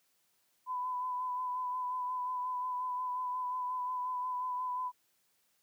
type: tone with vibrato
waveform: sine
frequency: 1002 Hz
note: B5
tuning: 25 cents sharp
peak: -33 dBFS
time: 0.66-4.92 s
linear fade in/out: 50 ms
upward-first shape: sine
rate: 5.6 Hz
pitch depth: 22 cents each way
effects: white hiss -74 dBFS RMS until 5.62 s + high-pass 100 Hz 12 dB/octave